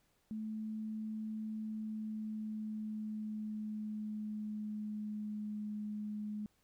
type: tone with pitch glide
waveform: sine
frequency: 217.2 to 210.4 Hz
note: A3 to G#3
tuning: -22 to +23 cents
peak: -38 dBFS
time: 0.31-6.46 s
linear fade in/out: 0 ms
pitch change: -55 cents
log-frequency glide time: 1.57-5.7 s
effects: pink hiss -75 dBFS RMS until 6.63 s